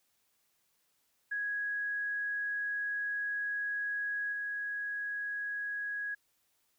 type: tone with level steps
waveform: sine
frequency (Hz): 1661.2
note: G#6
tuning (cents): 0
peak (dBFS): -32 / -34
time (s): 1.31-6.15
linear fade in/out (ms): 10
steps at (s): 4.32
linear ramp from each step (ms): 10
effects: white hiss -75 dBFS RMS until 6.78 s